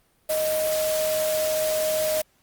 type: tone in noise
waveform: sine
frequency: 622.3 Hz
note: D#5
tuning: in tune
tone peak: -22 dBFS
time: 0.29-2.22 s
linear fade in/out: 10 ms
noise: white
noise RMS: -30 dBFS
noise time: 0.29-2.22 s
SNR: +5 dB
effects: pink hiss -64 dBFS RMS until 2.42 s + Opus 32 kbps